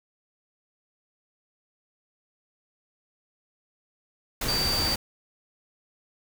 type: tone in noise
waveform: sine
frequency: 4634 Hz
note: D8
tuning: 24 cents flat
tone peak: -25 dBFS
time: 4.48-4.95 s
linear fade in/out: 5 ms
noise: pink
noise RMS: -29 dBFS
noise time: 4.41-4.96 s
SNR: +1 dB
effects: none